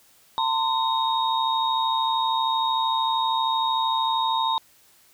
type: tone cluster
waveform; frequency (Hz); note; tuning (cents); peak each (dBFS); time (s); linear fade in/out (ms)
sine; 901 / 1034 / 3735; A5 / C6 / A#7; +41 / -21 / +3; -23 / -26 / -27; 0.38-4.58; 0
effects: white hiss -57 dBFS RMS until 5.13 s